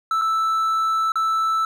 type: tone with dropouts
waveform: triangle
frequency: 1318.5 Hz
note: E6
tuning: in tune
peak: -16 dBFS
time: 0.11-1.65 s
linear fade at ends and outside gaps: 2 ms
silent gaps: 0.214-0.218 / 1.12-1.156 s
effects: none